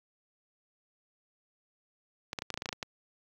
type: clicks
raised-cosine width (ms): 0.2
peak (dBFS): -17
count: 11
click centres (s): 2.331 / 2.388 / 2.421 / 2.503 / 2.541 / 2.575 / 2.621 / 2.658 / 2.69 / 2.728 / 2.828
effects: high-pass 60 Hz 12 dB/octave + 9-bit